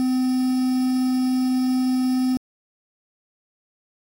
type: tone with quantisation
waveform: triangle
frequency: 255.7 Hz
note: C4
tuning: 40 cents flat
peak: -16 dBFS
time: 0-2.37 s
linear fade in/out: 0 ms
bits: 6
effects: AAC 48 kbps

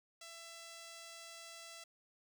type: tone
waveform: 5% pulse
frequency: 668 Hz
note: E5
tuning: 23 cents sharp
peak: -39 dBFS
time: 0.21-1.84 s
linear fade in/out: 5 ms
effects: none

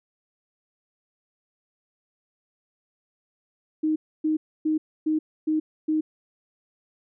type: tone bursts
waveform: sine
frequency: 311.1 Hz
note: D#4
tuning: in tune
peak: -20 dBFS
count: 6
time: 3.83-6.01 s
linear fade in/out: 10 ms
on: 130 ms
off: 280 ms
effects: none

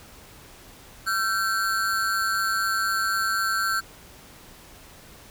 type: ring-modulated tone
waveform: square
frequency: 1454 Hz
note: F#6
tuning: 31 cents flat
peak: -20 dBFS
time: 1.06-3.81 s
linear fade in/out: 20 ms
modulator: 102 Hz
effects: pink hiss -48 dBFS RMS until 5.3 s

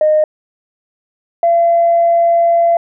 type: tone pair in turn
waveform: sine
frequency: 615 / 680.3 Hz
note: D#5 / F5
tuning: -20 / -46 cents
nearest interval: major second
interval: 174 cents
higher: second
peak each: -7 dBFS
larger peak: neither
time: 0.01-0.24 / 1.43-2.77 s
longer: second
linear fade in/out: 2 ms
effects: tanh soft clip ceiling -3 dBFS

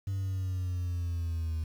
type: linear sweep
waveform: sine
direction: down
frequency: 98 to 79.1 Hz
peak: -27 dBFS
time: 0.07-1.64 s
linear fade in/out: 5 ms
effects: tanh soft clip ceiling -29 dBFS + 9-bit

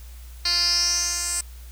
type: tone with band-pass filter sweep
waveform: 10% pulse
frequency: 349.2 Hz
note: F4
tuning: in tune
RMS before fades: -23 dBFS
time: 0.45-1.41 s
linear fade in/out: 5 ms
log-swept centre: 4300 to 8000 Hz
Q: 6.7
effects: added 60 Hz sine -38 dBFS peak until 1.71 s + white hiss -51 dBFS RMS until 1.71 s

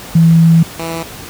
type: tone pair in turn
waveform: sine / 10% pulse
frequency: 164.81 / 164.81 Hz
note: E3 / E3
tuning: 0 / 0 cents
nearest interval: unison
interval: 0 cents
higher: neither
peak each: -4 / -11 dBFS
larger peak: first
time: 0.15-0.63 / 0.79-1.03 s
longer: first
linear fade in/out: 5 ms
effects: pink hiss -30 dBFS RMS until 1.29 s + high-pass 60 Hz 12 dB/octave

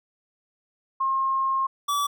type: tone pair in turn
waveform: sine / square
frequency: 1070 / 1150.8 Hz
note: C6 / D6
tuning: +38 / -36 cents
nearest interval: minor second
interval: 126 cents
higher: second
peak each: -21 / -23 dBFS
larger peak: first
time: 1-1.67 / 1.88-2.07 s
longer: first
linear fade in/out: 10 ms
effects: none

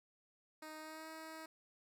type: tone with pitch glide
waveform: 10% pulse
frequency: 311.1 to 318.7 Hz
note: D#4 to D#4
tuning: 0 to +42 cents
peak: -40 dBFS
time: 0.62-1.46 s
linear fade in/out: 5 ms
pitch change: +42 cents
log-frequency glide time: 0.79-1.09 s
effects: none

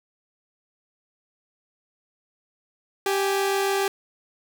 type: tone pair together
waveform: sawtooth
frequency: 392 / 830.6 Hz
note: G4 / G#5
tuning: 0 / 0 cents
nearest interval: octave + minor second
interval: 1300 cents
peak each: -18 / -26 dBFS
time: 3.06-3.88 s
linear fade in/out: 2 ms
effects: none

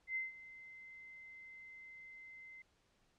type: tone with ADSR envelope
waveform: sine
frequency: 2069 Hz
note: C7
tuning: 20 cents flat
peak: -35 dBFS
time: 0.07-2.62 s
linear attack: 87 ms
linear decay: 160 ms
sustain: -17 dB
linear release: 3 ms
effects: pink hiss -75 dBFS RMS until 3.18 s + low-pass 7000 Hz 12 dB/octave

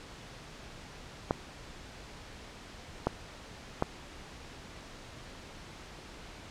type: clicks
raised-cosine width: 1 ms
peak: -12 dBFS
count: 3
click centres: 1.309 / 3.07 / 3.824 s
effects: pink hiss -48 dBFS RMS until 6.5 s + low-pass 6000 Hz 12 dB/octave

